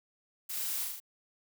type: noise with echo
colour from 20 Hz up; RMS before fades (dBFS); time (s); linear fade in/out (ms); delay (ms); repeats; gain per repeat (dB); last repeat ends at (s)
blue; -38; 0.49-0.85; 10; 38; 4; -2; 1.002
effects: none